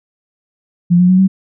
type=tone with pitch steps; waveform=sine; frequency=174.61 / 179.83 / 185.21 / 190.74 Hz; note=F3 / F#3 / F#3 / G3; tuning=0 / -49 / +2 / -47 cents; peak=-6 dBFS; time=0.9-1.28 s; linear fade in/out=20 ms; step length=95 ms; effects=none